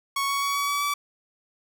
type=tone with pitch steps; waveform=sawtooth; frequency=1108.7 / 1117.1 / 1125.5 / 1134 / 1142.5 / 1151.1 Hz; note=C#6 / C#6 / C#6 / C#6 / D6 / D6; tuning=0 / +13 / +26 / +39 / -48 / -35 cents; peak=-20 dBFS; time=0.16-0.94 s; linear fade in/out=5 ms; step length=130 ms; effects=none